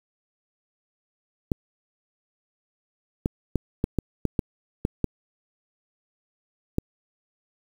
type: clicks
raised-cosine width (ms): 3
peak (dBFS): -9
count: 10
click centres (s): 1.518 / 3.259 / 3.557 / 3.841 / 3.987 / 4.253 / 4.392 / 4.851 / 5.043 / 6.784
effects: 7-bit